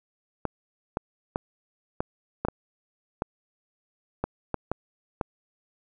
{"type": "clicks", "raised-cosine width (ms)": 1, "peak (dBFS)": -12, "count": 11, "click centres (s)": [0.453, 0.971, 1.359, 2.005, 2.45, 2.485, 3.221, 4.24, 4.543, 4.716, 5.212], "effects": []}